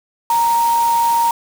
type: tone in noise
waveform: sine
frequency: 932.3 Hz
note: A#5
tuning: in tune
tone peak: -12 dBFS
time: 0.3-1.31 s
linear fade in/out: 2 ms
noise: white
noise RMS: -28 dBFS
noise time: 0.3-1.31 s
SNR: +13 dB
effects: none